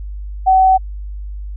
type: tone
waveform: sine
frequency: 757 Hz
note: F#5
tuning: 39 cents sharp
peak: -7 dBFS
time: 0.46-0.78 s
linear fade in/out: 20 ms
effects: added 50 Hz sine -24 dBFS peak until 1.56 s